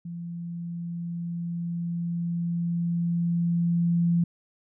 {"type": "tone with level ramp", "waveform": "sine", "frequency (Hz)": 170.9, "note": "F3", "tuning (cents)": -37, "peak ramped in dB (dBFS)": [-33, -19], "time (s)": [0.05, 4.24], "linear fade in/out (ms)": 5, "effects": []}